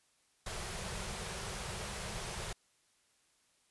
pink band-stop noise, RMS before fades -41 dBFS, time 0.46-2.53 s, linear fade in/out 5 ms, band 220 to 350 Hz, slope 96 dB/octave, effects white hiss -72 dBFS RMS until 3.7 s + resampled to 24000 Hz

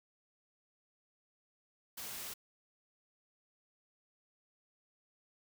white noise, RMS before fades -44 dBFS, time 1.97-2.34 s, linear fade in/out 10 ms, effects none

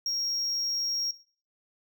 triangle tone, 5588 Hz, F8, in tune, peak -26 dBFS, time 0.06-1.11 s, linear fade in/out 2 ms, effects noise-tail reverb RT60 0.4 s tail -17 dB re dry

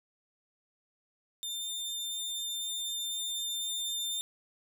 sawtooth tone with level ramp, 3602 Hz, A7, 40 cents sharp, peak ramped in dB -32 to -29 dBFS, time 1.43-4.21 s, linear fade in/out 0 ms, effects none

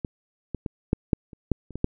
clicks, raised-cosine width 3 ms, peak -15 / -16 / -16 / -7 / -6 / -30 / -8 / -29 / -18 / -8 dBFS, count 10, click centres 0.048 / 0.547 / 0.662 / 0.931 / 1.132 / 1.332 / 1.517 / 1.707 / 1.756 / 1.844 s, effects none

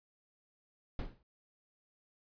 brown noise with exponential decay, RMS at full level -34 dBFS, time 0.99-1.23 s, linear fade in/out 2 ms, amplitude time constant 51 ms, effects resampled to 11025 Hz

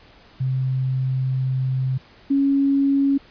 sine tone pair in turn, 130.7 / 276.9 Hz, C3 / C#4, -1 / -2 cents, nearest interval octave + minor second, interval 1299 cents, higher second, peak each -19 / -15 dBFS, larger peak second, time 0.4-1.98 / 2.3-3.18 s, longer first, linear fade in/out 10 ms, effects pink hiss -50 dBFS RMS until 3.3 s + resampled to 11025 Hz

